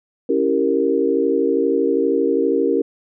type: chord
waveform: sine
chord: C# diminished seventh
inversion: none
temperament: equal with one note detuned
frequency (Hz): 277.2 / 329.6 / 392 / 464.6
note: C#4 / E4 / G4 / Bb4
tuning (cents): 0 / 0 / 0 / -6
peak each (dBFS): -21 / -22 / -20 / -19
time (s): 0.29-2.82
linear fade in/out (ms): 5
effects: none